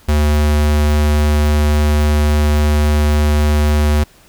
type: tone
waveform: square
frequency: 74.7 Hz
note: D2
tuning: 30 cents sharp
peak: -11 dBFS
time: 0.08-4.04 s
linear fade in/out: 10 ms
effects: pink hiss -47 dBFS RMS until 4.28 s